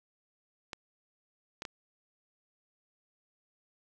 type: clicks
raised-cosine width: 0.2 ms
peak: -21 dBFS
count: 3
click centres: 0.732 / 1.621 / 1.652 s
effects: none